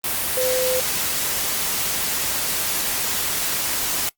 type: tone in noise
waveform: sine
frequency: 510 Hz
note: C5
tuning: 44 cents flat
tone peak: -20 dBFS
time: 0.37-0.8 s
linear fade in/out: 2 ms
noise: white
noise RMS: -23 dBFS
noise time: 0.04-4.09 s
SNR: 0 dB
effects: noise-tail reverb RT60 0.1 s tail -21 dB re dry + Opus 32 kbps